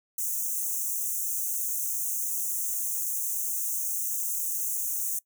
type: high-pass noise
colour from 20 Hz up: white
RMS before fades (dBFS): -30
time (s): 0.18-5.19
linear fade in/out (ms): 5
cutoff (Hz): 6000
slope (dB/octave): 96
effects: noise-tail reverb RT60 0.1 s tail -21 dB re dry